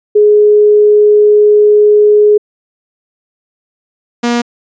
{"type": "tone pair in turn", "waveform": ["sine", "sawtooth"], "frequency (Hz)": [418.8, 238.5], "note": ["G#4", "A#3"], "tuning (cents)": [15, 40], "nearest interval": "minor seventh", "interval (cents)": 975, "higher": "first", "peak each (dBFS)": [-3, -6], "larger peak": "first", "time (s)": [[0.15, 2.38], [4.23, 4.42]], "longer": "first", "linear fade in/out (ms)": 10, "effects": ["resampled to 16000 Hz"]}